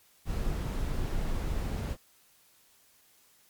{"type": "noise", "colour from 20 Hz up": "brown", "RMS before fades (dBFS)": -31, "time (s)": [0.25, 1.97], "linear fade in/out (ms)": 50, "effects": ["white hiss -63 dBFS RMS until 3.49 s", "MP3 96 kbps"]}